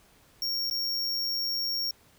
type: tone with dropouts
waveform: square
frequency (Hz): 5530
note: F8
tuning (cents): -18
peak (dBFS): -28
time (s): 0.42-1.91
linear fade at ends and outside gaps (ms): 2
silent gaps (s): 0.7-0.71
effects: pink hiss -60 dBFS RMS until 2.18 s